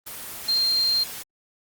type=tone in noise; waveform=sine; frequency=4186 Hz; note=C8; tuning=in tune; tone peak=-19 dBFS; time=0.48-1.04 s; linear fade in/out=10 ms; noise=white; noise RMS=-36 dBFS; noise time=0.06-1.23 s; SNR=+14 dB; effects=Opus 24 kbps